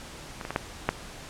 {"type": "clicks", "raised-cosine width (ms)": 0.5, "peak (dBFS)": [-20, -19, -16, -9, -7], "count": 5, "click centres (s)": [0.412, 0.451, 0.506, 0.561, 0.89], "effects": ["pink hiss -43 dBFS RMS until 1.29 s", "low-pass 9000 Hz 12 dB/octave"]}